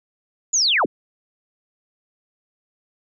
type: linear sweep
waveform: sine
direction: down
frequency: 7040 to 110 Hz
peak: -15 dBFS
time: 0.53-0.86 s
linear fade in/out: 10 ms
effects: none